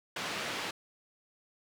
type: band-pass noise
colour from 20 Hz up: white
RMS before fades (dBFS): -37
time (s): 0.16-0.71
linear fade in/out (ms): 5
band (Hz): 140 to 3200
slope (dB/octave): 12
effects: none